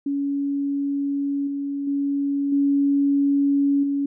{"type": "tone with level steps", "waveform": "sine", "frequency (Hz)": 281.1, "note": "C#4", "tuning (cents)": 24, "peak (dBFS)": [-21, -24, -20, -16, -20], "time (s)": [0.06, 4.06], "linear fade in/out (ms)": 5, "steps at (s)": [1.47, 1.87, 2.52, 3.83], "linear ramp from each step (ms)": 5, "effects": []}